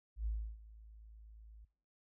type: tone with ADSR envelope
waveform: sine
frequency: 54.2 Hz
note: A1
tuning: 25 cents flat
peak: -33 dBFS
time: 0.16-1.65 s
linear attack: 100 ms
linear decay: 310 ms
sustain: -20 dB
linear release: 7 ms
effects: noise-tail reverb RT60 0.5 s tail -22 dB re dry